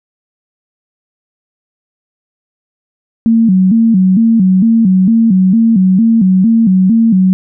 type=tone with vibrato; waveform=sine; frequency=206.1 Hz; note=G#3; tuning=13 cents flat; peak=-5 dBFS; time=3.26-7.33 s; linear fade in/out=0 ms; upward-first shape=square; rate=2.2 Hz; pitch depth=170 cents each way; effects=none